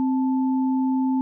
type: tone pair together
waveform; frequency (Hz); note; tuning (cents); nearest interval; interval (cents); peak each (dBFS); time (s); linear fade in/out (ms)
sine; 261.6 / 876.4; C4 / A5; 0 / -7; octave + major sixth; 2093; -19 / -31; 0-1.21; 0
effects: none